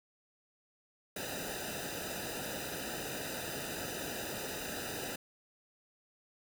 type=noise with comb filter; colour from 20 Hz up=pink; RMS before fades=-40 dBFS; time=1.16-5.16 s; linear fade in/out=5 ms; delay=0.91 ms; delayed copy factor=-1; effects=none